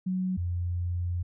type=tone pair in turn; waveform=sine; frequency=185.3 / 87.93 Hz; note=F#3 / F2; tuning=+3 / +12 cents; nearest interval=octave + minor second; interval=1291 cents; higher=first; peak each=-26 / -27 dBFS; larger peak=first; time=0.06-0.37 / 0.37-1.23 s; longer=second; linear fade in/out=10 ms; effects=none